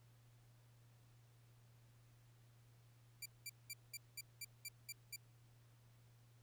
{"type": "tone bursts", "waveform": "10% pulse", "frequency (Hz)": 2349, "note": "D7", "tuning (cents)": 0, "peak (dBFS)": -37, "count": 9, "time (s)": [3.22, 5.162], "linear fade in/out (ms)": 5, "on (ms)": 38, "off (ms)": 200, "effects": ["added 118 Hz sine -65 dBFS peak until 6.42 s", "pink hiss -75 dBFS RMS until 6.42 s"]}